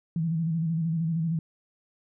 sine tone with vibrato, 163.6 Hz, E3, 13 cents flat, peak -24 dBFS, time 0.16-1.39 s, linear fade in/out 2 ms, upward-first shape square, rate 13 Hz, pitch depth 52 cents each way, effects none

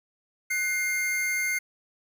square tone pair together, 1496 / 2116 Hz, F#6 / C7, +19 / +19 cents, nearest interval tritone, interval 600 cents, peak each -36 / -26 dBFS, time 0.5-1.59 s, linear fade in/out 10 ms, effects none

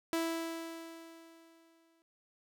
sawtooth tone with exponential decay, 329.6 Hz, E4, in tune, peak -26 dBFS, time 0.13-2.02 s, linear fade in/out 0 ms, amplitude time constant 410 ms, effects none

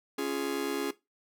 45% pulse chord, Db major, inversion none, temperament just, 277.2 / 346.5 / 415.8 Hz, Db4 / F4 / Ab4, 0 / -14 / +2 cents, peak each -34 / -36 / -34 dBFS, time 0.18-0.91 s, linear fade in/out 5 ms, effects noise-tail reverb RT60 0.2 s tail -17 dB re dry

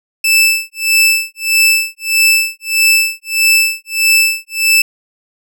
sawtooth tone with tremolo, 2637 Hz, E7, in tune, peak -3 dBFS, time 0.24-4.82 s, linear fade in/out 5 ms, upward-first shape sine, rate 1.6 Hz, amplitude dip 100%, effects none

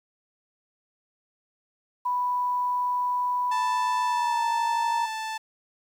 sine tone with pitch glide, 987.8 to 932.4 Hz, B5 to A#5, 0 to 0 cents, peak -23 dBFS, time 2.05-5.06 s, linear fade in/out 10 ms, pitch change -100 cents, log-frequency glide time 4.02-4.44 s
sawtooth tone, 880 Hz, A5, in tune, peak -26 dBFS, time 3.51-5.38 s, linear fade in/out 10 ms
effects low-pass 8000 Hz 12 dB/octave + 9-bit

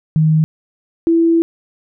sine tone pair in turn, 156.8 / 332.2 Hz, D#3 / E4, +14 / +13 cents, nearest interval octave + minor second, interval 1299 cents, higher second, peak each -9 dBFS, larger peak neither, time 0.16-0.44 / 1.07-1.42 s, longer second, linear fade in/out 0 ms, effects none

